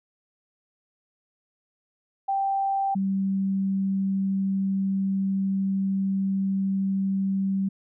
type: tone pair in turn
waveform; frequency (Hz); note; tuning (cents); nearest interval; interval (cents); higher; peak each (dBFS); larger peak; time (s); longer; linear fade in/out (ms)
sine; 784 / 193.8; G5 / G3; 0 / -20; 2 octaves; 2420; first; -22; neither; 2.28-2.95 / 2.95-7.69; second; 10
effects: none